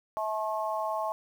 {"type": "harmonic tone", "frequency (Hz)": 216.1, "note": "A3", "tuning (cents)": -31, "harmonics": [3, 4, 5], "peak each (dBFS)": [-32, -33, -34], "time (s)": [0.17, 1.12], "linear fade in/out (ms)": 0, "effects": ["9-bit"]}